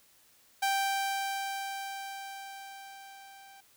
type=tone with level ramp; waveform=sawtooth; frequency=784 Hz; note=G5; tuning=in tune; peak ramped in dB=-22 to -48 dBFS; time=0.62-3.61 s; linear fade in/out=10 ms; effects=white hiss -63 dBFS RMS until 3.76 s